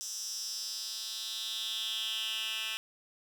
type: tone with high-pass filter sweep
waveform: 10% pulse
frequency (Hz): 220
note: A3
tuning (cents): 0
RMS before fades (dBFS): -37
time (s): 0.01-2.77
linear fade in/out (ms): 0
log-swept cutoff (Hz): 6200 to 2500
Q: 4.4
effects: none